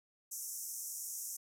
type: band-pass noise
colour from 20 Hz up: pink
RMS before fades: -43 dBFS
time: 0.31-1.37 s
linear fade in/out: 10 ms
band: 5600 to 15000 Hz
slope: 96 dB/octave
effects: none